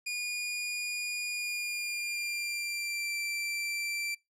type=tone with pitch glide; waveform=sawtooth; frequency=2440 to 2347 Hz; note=D#7 to D7; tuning=-34 to -2 cents; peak=-29 dBFS; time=0.06-4.15 s; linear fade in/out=10 ms; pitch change=-68 cents; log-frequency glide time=1.3-3.16 s; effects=noise-tail reverb RT60 0.2 s tail -23 dB re dry + low-pass 12000 Hz 12 dB/octave